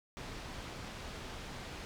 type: low-pass noise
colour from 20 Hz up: pink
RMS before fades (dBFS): -45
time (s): 0.17-1.85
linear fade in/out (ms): 0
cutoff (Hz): 5300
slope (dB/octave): 12
effects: none